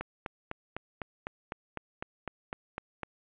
click train, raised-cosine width 0.5 ms, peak -20 dBFS, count 13, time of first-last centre 0.01-3.033 s, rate 3.97 Hz, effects resampled to 8000 Hz + 9-bit

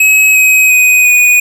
square tone with pitch steps, 2559 / 2530 / 2501 / 2472 Hz, D#7 / D#7 / D#7 / D#7, +48 / +28 / +8 / -12 cents, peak -5 dBFS, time 0-1.4 s, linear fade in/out 5 ms, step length 350 ms, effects none

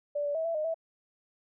sine tone with pitch steps, 583 / 578 / 646 / 666 / 614 / 654 Hz, D5 / D5 / E5 / E5 / D#5 / E5, -13 / -28 / -35 / +18 / -23 / -14 cents, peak -28 dBFS, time 0.15-0.744 s, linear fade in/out 10 ms, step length 99 ms, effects none

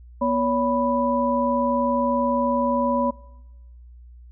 sine tone cluster, 242.6 / 564 / 987 Hz, B3 / C#5 / B5, -31 / +30 / -1 cents, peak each -23 dBFS, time 0.21-3.11 s, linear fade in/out 10 ms, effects noise-tail reverb RT60 1.0 s tail -22 dB re dry + added 60 Hz sine -42 dBFS peak until 4.31 s

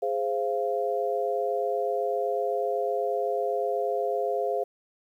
sine chord, F minor, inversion first, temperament equal with one note detuned, 415.3 / 523.3 / 689.6 Hz, Ab4 / C5 / F5, 0 / 0 / -22 cents, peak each -29 / -29 / -29 dBFS, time 0.02-4.64 s, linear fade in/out 10 ms, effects 10-bit

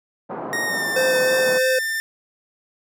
white band-pass noise, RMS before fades -30 dBFS, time 0.29-1.59 s, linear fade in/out 20 ms, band 160 to 1000 Hz, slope 24 dB/octave
45% pulse tone with pitch glide, 1864.7 to 1791.8 Hz, A#6 to A6, 0 to +31 cents, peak -22 dBFS, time 0.53-2 s, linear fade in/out 0 ms, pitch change -69 cents, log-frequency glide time 0.65-0.87 s
square tone with vibrato, 515 Hz, C5, 28 cents flat, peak -18 dBFS, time 0.96-1.79 s, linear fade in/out 5 ms, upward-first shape sine, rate 3.1 Hz, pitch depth 15 cents each way
effects none

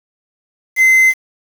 triangle tone with quantisation, 2060 Hz, C7, 28 cents flat, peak -5 dBFS, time 0.76-1.14 s, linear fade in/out 50 ms, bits 5, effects none

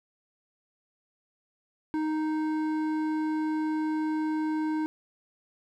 sine tone with hard clipping, 310.9 Hz, D#4, 1 cent flat, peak -28 dBFS, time 1.94-4.86 s, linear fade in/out 0 ms, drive 10 dB, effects none

